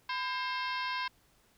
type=harmonic tone with a mistuned harmonic; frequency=532 Hz; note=C5; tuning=29 cents sharp; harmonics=2 / 3 / 4 / 5 / 6 / 7 / 8 / 9 / 10; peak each=-35 / -39 / -41 / -43 / -45 / -46 / -47 / -48 / -49 dBFS; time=0.09-1.08 s; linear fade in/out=5 ms; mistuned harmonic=2; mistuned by=-91 cents; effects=pink hiss -67 dBFS RMS until 1.57 s